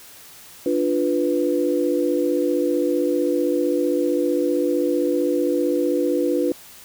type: chord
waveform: sine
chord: B diminished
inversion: first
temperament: equal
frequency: 293.7 / 349.2 / 493.9 Hz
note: D4 / F4 / B4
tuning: 0 / 0 / 0 cents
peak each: -22 dBFS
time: 0.66-6.52 s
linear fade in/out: 2 ms
effects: white hiss -44 dBFS RMS until 6.84 s